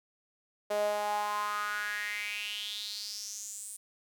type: tone with high-pass filter sweep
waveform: sawtooth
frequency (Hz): 207.7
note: G#3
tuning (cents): 0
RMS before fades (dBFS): -35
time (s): 0.7-3.77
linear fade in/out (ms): 10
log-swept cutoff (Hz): 550 to 9100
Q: 6
effects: none